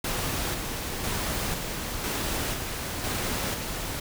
pink noise with tremolo, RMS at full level -29 dBFS, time 0.04-4 s, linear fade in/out 5 ms, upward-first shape square, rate 1 Hz, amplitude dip 35%, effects none

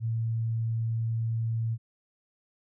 sine tone, 113.7 Hz, A#2, 43 cents flat, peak -26 dBFS, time 0-1.78 s, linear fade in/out 50 ms, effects none

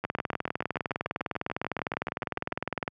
two click trains, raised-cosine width 0.5 ms, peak -14 / -17 dBFS, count 57 / 18, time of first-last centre 0.05-2.878 / 0.04-2.522 s, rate 19.8 / 6.85 Hz, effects high-pass 100 Hz 12 dB/octave

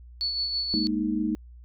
sine tone with tremolo, 4435 Hz, C#8, in tune, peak -24 dBFS, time 0.21-0.87 s, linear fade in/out 0 ms, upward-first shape sine, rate 6.1 Hz, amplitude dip 40%
sine chord, Ab suspended second, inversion none, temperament equal, 207.7 / 233.1 / 311.1 Hz, Ab3 / Bb3 / Eb4, 0 / 0 / 0 cents, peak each -29 / -29 / -27 dBFS, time 0.74-1.35 s, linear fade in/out 0 ms
effects added 60 Hz sine -44 dBFS peak until 1.64 s

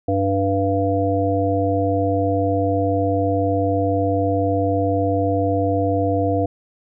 harmonic tone, 98 Hz, G2, in tune, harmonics 1 / 3 / 5 / 7, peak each -22 / -22 / -22 / -22 dBFS, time 0.08-6.46 s, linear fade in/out 5 ms, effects none

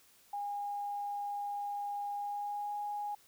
sine tone with pitch glide, 815 to 825.9 Hz, G#5 to G#5, -33 to -10 cents, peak -35 dBFS, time 0.33-3.15 s, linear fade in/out 5 ms, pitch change +23 cents, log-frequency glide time 2.14-2.76 s, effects white hiss -64 dBFS RMS until 3.27 s

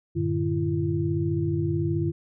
sine tone cluster, 96.6 / 115.3 / 150.5 / 337.8 Hz, G2 / A#2 / D3 / E4, -25 / -19 / +43 / +42 cents, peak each -28 / -33 / -27 / -27 dBFS, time 0.15-2.12 s, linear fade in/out 20 ms, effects none

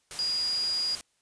sine tone in noise, 4867 Hz, D#8, 39 cents flat, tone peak -26 dBFS, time 0.19-0.95 s, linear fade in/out 0 ms, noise white, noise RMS -39 dBFS, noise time 0.11-1.01 s, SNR +10 dB, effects white hiss -71 dBFS RMS until 1.21 s + resampled to 22050 Hz

